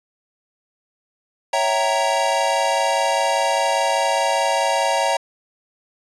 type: chord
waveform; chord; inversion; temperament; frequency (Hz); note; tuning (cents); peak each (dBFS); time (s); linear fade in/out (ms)
square; C# diminished seventh; none; equal with one note detuned; 554.4 / 659.3 / 769.6 / 932.3; C#5 / E5 / G5 / Bb5; 0 / 0 / -32 / 0; -24 / -24 / -24 / -22; 1.53-5.17; 5
effects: resampled to 22050 Hz